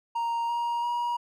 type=tone with pitch steps; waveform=triangle; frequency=932.3 / 944.2 / 956.3 Hz; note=A#5 / A#5 / A#5; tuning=0 / +22 / +44 cents; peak=-24 dBFS; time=0.15-1.17 s; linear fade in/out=10 ms; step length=340 ms; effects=none